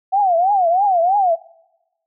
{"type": "tone with vibrato", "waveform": "sine", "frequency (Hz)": 740, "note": "F#5", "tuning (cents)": 0, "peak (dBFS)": -12, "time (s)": [0.12, 1.36], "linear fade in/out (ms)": 20, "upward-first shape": "triangle", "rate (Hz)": 3.1, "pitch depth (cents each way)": 220, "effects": ["noise-tail reverb RT60 1.0 s tail -24 dB re dry"]}